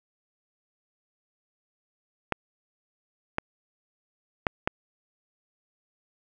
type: clicks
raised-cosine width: 0.5 ms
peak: -9 / -10 / -7 / -8 dBFS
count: 4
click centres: 2.323 / 3.384 / 4.468 / 4.675 s
effects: none